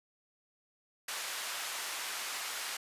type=band-pass noise; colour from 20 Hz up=pink; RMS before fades=-39 dBFS; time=1.08-2.77 s; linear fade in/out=5 ms; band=1100 to 13000 Hz; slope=12 dB/octave; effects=resampled to 32000 Hz